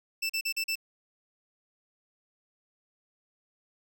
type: tone bursts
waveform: 25% pulse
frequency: 2659 Hz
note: E7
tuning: 14 cents sharp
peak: -24 dBFS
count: 5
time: 0.22-0.756 s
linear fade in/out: 10 ms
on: 76 ms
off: 39 ms
effects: none